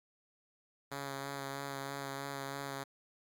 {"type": "tone with vibrato", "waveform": "5% pulse", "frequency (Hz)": 138.59, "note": "C#3", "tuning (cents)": 0, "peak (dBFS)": -28, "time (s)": [0.91, 2.84], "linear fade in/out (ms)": 10, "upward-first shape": "sine", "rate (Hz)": 3.1, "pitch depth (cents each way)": 18, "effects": ["Opus 48 kbps"]}